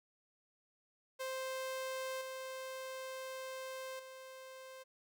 sawtooth tone with level steps, 523.3 Hz, C5, in tune, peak -35 / -39 / -46 dBFS, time 1.19-4.84 s, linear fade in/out 20 ms, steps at 2.21 / 3.99 s, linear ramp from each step 5 ms, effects none

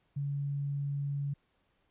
sine tone, 141.6 Hz, C#3, 37 cents sharp, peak -31 dBFS, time 0.16-1.34 s, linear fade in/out 10 ms, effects pink hiss -74 dBFS RMS until 1.9 s + resampled to 8000 Hz

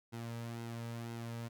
sawtooth tone with flanger, 116.54 Hz, A#2, in tune, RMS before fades -43 dBFS, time 0.12-1.49 s, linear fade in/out 20 ms, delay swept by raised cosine 1.7 to 2.8 ms, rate 2 Hz, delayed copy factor -0.5, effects none

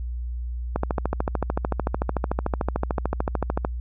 click train, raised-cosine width 1 ms, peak -9 dBFS, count 40, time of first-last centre 0.76-3.649 s, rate 13.5 Hz, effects added 60 Hz sine -27 dBFS peak until 3.8 s

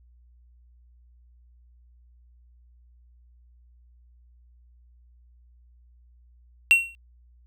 triangle tone with exponential decay, 2730 Hz, F7, 40 cents flat, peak -8 dBFS, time 6.71-6.95 s, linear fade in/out 0 ms, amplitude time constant 52 ms, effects added 60 Hz sine -53 dBFS peak until 7.46 s

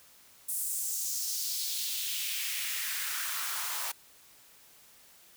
white noise with high-pass filter sweep, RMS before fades -34 dBFS, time 0.48-3.92 s, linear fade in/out 10 ms, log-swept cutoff 9600 to 860 Hz, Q 2.1, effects white hiss -58 dBFS RMS until 5.36 s

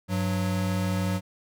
square tone pair together, 98 / 184.25 Hz, G2 / F#3, 0 / -7 cents, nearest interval major seventh, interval 1093 cents, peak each -28 dBFS, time 0.08-1.21 s, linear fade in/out 50 ms, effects none

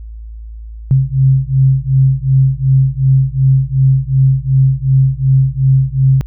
sine beating tone pair, 132.2 / 134.9 Hz, C3 / C#3, +18 / -47 cents, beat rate 2.7 Hz, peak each -11 dBFS, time 0.91-6.21 s, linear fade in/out 0 ms, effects added 55 Hz sine -26 dBFS peak until 6.26 s

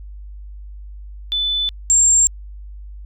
sine tone pair in turn, 3500 / 7416 Hz, A7 / A#8, -10 / -10 cents, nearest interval octave + minor second, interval 1300 cents, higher second, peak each -17 / -10 dBFS, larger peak second, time 1.32-1.69 / 1.9-2.27 s, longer neither, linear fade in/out 0 ms, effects added 50 Hz sine -32 dBFS peak until 3.05 s

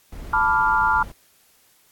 brown noise, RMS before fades -35 dBFS, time 0.12-1.12 s, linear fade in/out 5 ms
sine chord, B half-diminished seventh, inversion third, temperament equal, 880 / 987.8 / 1174.7 / 1396.9 Hz, A5 / B5 / D6 / F6, 0 / 0 / 0 / 0 cents, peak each -21 / -22 / -25 / -20 dBFS, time 0.33-1.03 s, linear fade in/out 5 ms
effects white hiss -58 dBFS RMS until 1.91 s + AAC 64 kbps

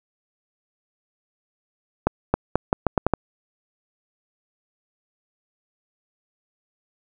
accelerating click train, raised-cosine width 1 ms, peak -3 dBFS, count 8, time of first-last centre 2.07-3.137 s, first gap 270 ms, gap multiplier 0.8, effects none

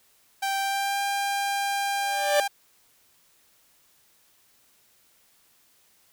sawtooth tone with pitch glide, 784 to 798.6 Hz, G5 to G5, 0 to +32 cents, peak -21 dBFS, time 0.42-2.48 s, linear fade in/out 10 ms, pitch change +32 cents, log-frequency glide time 0.59-1.01 s
45% pulse tone with exponential growth, 587.3 Hz, D5, in tune, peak -17 dBFS, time 1.94-2.4 s, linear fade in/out 2 ms, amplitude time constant 100 ms
effects white hiss -62 dBFS RMS until 6.12 s

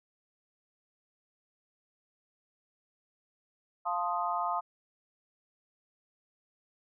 sine chord, F dominant seventh, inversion none, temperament equal, 698.5 / 880 / 1046.5 / 1244.5 Hz, F5 / A5 / C6 / Eb6, 0 / 0 / 0 / 0 cents, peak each -34 / -35 / -35 / -34 dBFS, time 3.85-4.61 s, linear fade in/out 20 ms, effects none

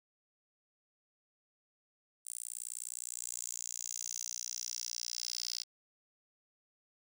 10% pulse tone with high-pass filter sweep, 59.7 Hz, A#1, 42 cents sharp, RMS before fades -42 dBFS, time 2.25-5.64 s, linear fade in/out 20 ms, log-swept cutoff 8900 to 4900 Hz, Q 5.7, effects none

